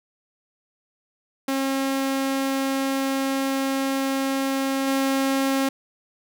sawtooth tone with level steps, 270.2 Hz, C#4, 44 cents flat, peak -18 / -16 dBFS, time 1.48-5.69 s, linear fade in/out 5 ms, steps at 4.87 s, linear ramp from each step 10 ms, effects none

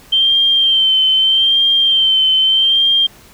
sine tone with vibrato, 3133 Hz, G7, 2 cents flat, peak -9 dBFS, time 0.12-3.07 s, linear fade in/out 10 ms, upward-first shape sine, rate 0.8 Hz, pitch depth 36 cents each way, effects pink hiss -43 dBFS RMS until 3.33 s

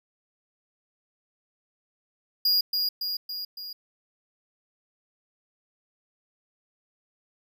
square tone with echo, 4856 Hz, D#8, 43 cents flat, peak -20 dBFS, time 2.45-2.61 s, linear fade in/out 5 ms, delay 280 ms, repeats 4, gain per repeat -4 dB, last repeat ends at 3.73 s, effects none

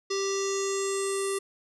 square tone with low-pass filter sweep, 392 Hz, G4, in tune, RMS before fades -29 dBFS, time 0.1-1.39 s, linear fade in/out 10 ms, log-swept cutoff 5400 to 9600 Hz, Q 6.2, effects none

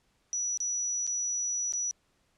sine tone with dropouts, 5880 Hz, F#8, 12 cents flat, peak -28 dBFS, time 0.33-1.91 s, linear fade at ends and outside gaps 0 ms, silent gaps 0.574-0.603 / 1.067-1.075 / 1.723-1.736 s, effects pink hiss -71 dBFS RMS until 2.37 s + low-pass 9000 Hz 12 dB/octave

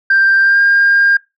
sine tone with pitch glide, 1579 to 1607.5 Hz, G6 to G6, +12 to +43 cents, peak -6 dBFS, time 0.1-1.17 s, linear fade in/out 5 ms, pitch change +31 cents, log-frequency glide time 0.41-0.6 s, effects noise-tail reverb RT60 0.2 s tail -21 dB re dry + tanh soft clip ceiling -4 dBFS

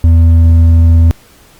sine tone with hard clipping, 82.8 Hz, E2, 8 cents sharp, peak -4 dBFS, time 0.04-1.11 s, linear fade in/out 0 ms, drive 4 dB, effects pink hiss -43 dBFS RMS until 1.59 s + Opus 48 kbps

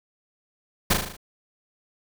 pink noise with echo, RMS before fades -18 dBFS, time 0.9-0.94 s, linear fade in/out 10 ms, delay 38 ms, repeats 6, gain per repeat -4 dB, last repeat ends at 1.168 s, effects none

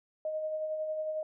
sine tone with tremolo, 622.3 Hz, D#5, in tune, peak -30 dBFS, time 0.25-1.23 s, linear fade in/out 2 ms, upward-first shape sine, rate 11 Hz, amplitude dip 35%, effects none

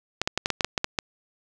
clicks, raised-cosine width 0.2 ms, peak -6 dBFS, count 10, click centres 0.216 / 0.275 / 0.376 / 0.459 / 0.503 / 0.608 / 0.646 / 0.778 / 0.844 / 0.988 s, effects 8-bit

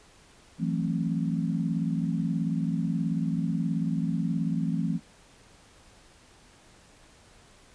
sine chord, F# half-diminished seventh, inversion third, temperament just, 166.5 / 185 / 222 / 266.4 Hz, E3 / F#3 / A3 / C4, +18 / 0 / +16 / +31 cents, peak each -28 / -33 / -31 / -33 dBFS, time 0.58-5 s, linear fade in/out 50 ms, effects pink hiss -56 dBFS RMS until 7.74 s + resampled to 22050 Hz

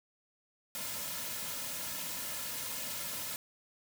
white noise with comb filter, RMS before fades -39 dBFS, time 0.75-3.36 s, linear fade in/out 0 ms, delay 2.6 ms, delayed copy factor -0.65, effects none

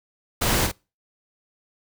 pink noise with echo, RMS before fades -22 dBFS, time 0.41-0.67 s, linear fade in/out 10 ms, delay 47 ms, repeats 1, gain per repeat -6 dB, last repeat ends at 0.717 s, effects noise-tail reverb RT60 0.3 s tail -25 dB re dry

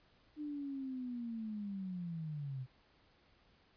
sine linear sweep, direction down, 303.2 to 125.2 Hz, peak -39 dBFS, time 0.36-2.67 s, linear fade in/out 50 ms, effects pink hiss -69 dBFS RMS until 3.76 s + resampled to 11025 Hz

